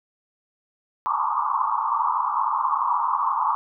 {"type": "band-pass noise", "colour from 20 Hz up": "white", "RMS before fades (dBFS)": -23, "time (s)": [1.06, 3.55], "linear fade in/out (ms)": 0, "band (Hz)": [860, 1200], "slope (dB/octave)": 96, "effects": []}